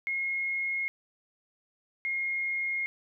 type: tone pair in turn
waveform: sine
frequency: 2156 / 2144 Hz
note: C#7 / C7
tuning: -49 / +42 cents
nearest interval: unison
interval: 9 cents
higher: first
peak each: -28 dBFS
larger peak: neither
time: 0.07-0.88 / 2.05-2.86 s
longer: neither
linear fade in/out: 0 ms
effects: none